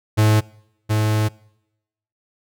45% pulse tone pair in turn, 107.5 / 107.5 Hz, A2 / A2, -40 / -40 cents, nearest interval unison, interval 0 cents, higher neither, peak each -12 / -16 dBFS, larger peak first, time 0.17-0.41 / 0.89-1.29 s, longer second, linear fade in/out 20 ms, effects noise-tail reverb RT60 0.9 s tail -25 dB re dry

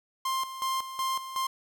45% pulse tone with tremolo, 1053 Hz, C6, 11 cents sharp, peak -27 dBFS, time 0.25-1.47 s, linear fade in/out 5 ms, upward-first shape square, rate 2.7 Hz, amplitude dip 70%, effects 10-bit

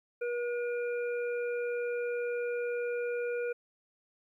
harmonic tone, 481 Hz, B4, 46 cents flat, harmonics 1 / 3 / 5, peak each -31 / -41 / -45 dBFS, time 0.21-3.53 s, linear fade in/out 10 ms, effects 12-bit

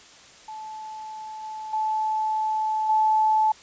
sine tone with level steps, 868 Hz, A5, 24 cents flat, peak -34 / -32 / -22 / -17 dBFS, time 0.48-3.52 s, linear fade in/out 5 ms, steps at 1.43 / 1.73 / 2.89 s, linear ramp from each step 5 ms, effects white hiss -49 dBFS RMS until 3.62 s + resampled to 16000 Hz

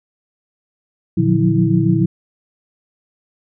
sine tone cluster, 116.6 / 148.1 / 174.2 / 181 / 325.4 Hz, A#2 / D3 / F3 / F#3 / E4, +1 / +15 / -4 / -38 / -22 cents, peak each -18 dBFS, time 1.17-2.06 s, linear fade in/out 10 ms, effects none

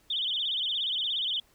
sine tone with vibrato, 3322 Hz, G#7, in tune, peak -27 dBFS, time 0.1-1.4 s, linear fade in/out 5 ms, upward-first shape sine, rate 17 Hz, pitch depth 190 cents each way, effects pink hiss -64 dBFS RMS until 1.54 s

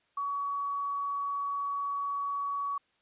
sine tone with quantisation, 1129 Hz, C#6, 31 cents sharp, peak -30 dBFS, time 0.17-2.78 s, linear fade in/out 5 ms, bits 10, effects white hiss -71 dBFS RMS until 3.01 s + resampled to 8000 Hz

